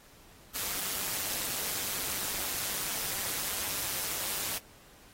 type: noise with amplitude modulation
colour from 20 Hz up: white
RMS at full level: -31 dBFS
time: 0.54-4.59 s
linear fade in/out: 20 ms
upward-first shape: sine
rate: 197 Hz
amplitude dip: 70%
effects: pink hiss -57 dBFS RMS until 5.13 s + AAC 48 kbps